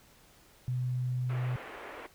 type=tone; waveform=sine; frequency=125.6 Hz; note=B2; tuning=30 cents sharp; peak=-29 dBFS; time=0.68-1.56 s; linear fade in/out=0 ms
type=band-pass noise; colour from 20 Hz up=pink; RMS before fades=-45 dBFS; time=1.29-2.07 s; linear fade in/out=10 ms; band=340 to 2500 Hz; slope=24 dB/octave
effects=pink hiss -60 dBFS RMS until 2.14 s